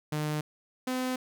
sawtooth tone pair in turn, 151.5 / 255.4 Hz, D#3 / C4, -46 / -42 cents, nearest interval major sixth, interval 904 cents, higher second, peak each -25 dBFS, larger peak neither, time 0.12-0.41 / 0.87-1.16 s, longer neither, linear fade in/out 5 ms, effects none

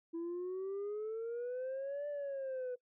sine exponential two-way sweep, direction up then down, 329.6 to 587.3 to 492.8 Hz, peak -35 dBFS, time 0.13-2.76 s, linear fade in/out 20 ms, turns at 2.08 s, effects noise-tail reverb RT60 0.1 s tail -22 dB re dry + tanh soft clip ceiling -36 dBFS

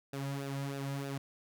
sawtooth tone with flanger, 138.59 Hz, C#3, in tune, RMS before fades -38 dBFS, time 0.13-1.18 s, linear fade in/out 5 ms, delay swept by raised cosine 0.93 to 2.73 ms, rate 3.2 Hz, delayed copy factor -0.65, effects none

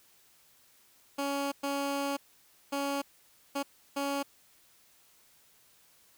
15% pulse tone bursts at uneven times, 280 Hz, C#4, 18 cents sharp, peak -24 dBFS, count 5, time 1.18-1.52 / 1.63-2.17 / 2.72-3.02 / 3.55-3.63 / 3.96-4.23 s, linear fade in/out 10 ms, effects white hiss -63 dBFS RMS until 6.17 s

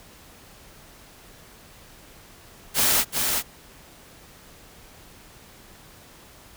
white noise with echo, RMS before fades -20 dBFS, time 2.74-3.05 s, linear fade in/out 50 ms, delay 380 ms, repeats 1, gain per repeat -4 dB, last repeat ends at 3.43 s, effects pink hiss -49 dBFS RMS until 6.56 s

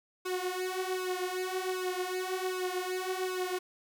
sawtooth tone with flanger, 368.9 Hz, F#4, 5 cents flat, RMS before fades -34 dBFS, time 0.25-3.59 s, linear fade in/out 10 ms, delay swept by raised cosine 1.9 to 7.7 ms, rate 1.3 Hz, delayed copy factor +0.8, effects none

